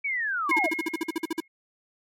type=linear sweep; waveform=sine; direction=down; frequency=2305 to 594 Hz; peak=-25 dBFS; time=0.04-0.69 s; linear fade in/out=10 ms
type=tone bursts; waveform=square; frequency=325.3 Hz; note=E4; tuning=23 cents flat; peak=-25 dBFS; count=13; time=0.49-1.404 s; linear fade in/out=5 ms; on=26 ms; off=48 ms
type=tone with exponential decay; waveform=sine; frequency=2159 Hz; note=C#7; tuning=46 cents flat; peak=-19 dBFS; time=0.51-1.48 s; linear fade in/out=5 ms; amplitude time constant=210 ms
effects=MP3 64 kbps